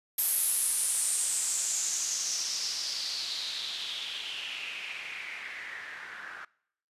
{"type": "noise with low-pass filter sweep", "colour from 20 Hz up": "blue", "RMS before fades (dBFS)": -33, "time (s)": [0.18, 6.45], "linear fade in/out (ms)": 5, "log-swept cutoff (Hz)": [12000, 1500], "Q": 4.9, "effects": ["noise-tail reverb RT60 0.7 s tail -24 dB re dry", "resampled to 32000 Hz"]}